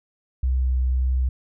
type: tone with vibrato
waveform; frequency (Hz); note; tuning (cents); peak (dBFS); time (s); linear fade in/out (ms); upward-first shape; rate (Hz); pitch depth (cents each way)
sine; 63.8; C2; -43; -18; 0.43-1.29; 5; sine; 1.9; 9
effects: none